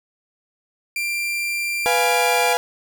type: tone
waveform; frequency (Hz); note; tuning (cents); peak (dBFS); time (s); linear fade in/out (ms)
40% pulse; 2372; D7; +17; -21; 0.96-2.53; 2
type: chord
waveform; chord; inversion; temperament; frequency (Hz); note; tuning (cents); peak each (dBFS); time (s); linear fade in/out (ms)
35% pulse; F diminished; second; equal; 493.9 / 698.5 / 830.6; Cb5 / F5 / Ab5; 0 / 0 / 0; -20; 1.86-2.57; 0
effects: none